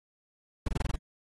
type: noise bursts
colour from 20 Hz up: brown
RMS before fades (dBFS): -28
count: 7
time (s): 0.66-0.96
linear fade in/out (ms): 5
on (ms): 24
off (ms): 22
effects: AAC 32 kbps